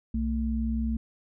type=tone pair together; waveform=sine; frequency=63 / 224.5 Hz; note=B1 / A3; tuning=+35 / +35 cents; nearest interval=octave + minor seventh; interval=2200 cents; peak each=-28 / -28 dBFS; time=0.14-0.97 s; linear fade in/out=5 ms; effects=none